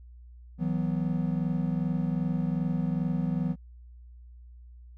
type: chord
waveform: triangle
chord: E suspended second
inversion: none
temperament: equal with one note detuned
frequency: 162.45 / 185 / 246.9 Hz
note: E3 / F#3 / B3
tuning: -25 / 0 / 0 cents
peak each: -27 / -28 / -31 dBFS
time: 0.58-3.56 s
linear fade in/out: 50 ms
effects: added 60 Hz sine -46 dBFS peak until 4.97 s